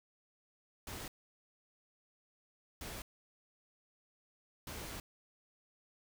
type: noise bursts at uneven times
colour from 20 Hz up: pink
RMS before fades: -45 dBFS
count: 3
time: 0.87-1.08 / 2.81-3.02 / 4.67-5 s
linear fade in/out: 2 ms
effects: none